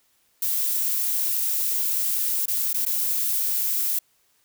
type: noise with dropouts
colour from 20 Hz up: violet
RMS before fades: -24 dBFS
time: 0.42-3.99 s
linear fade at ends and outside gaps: 5 ms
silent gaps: 2.458-2.48 / 2.731-2.742 / 2.852-2.862 s
effects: white hiss -65 dBFS RMS until 4.44 s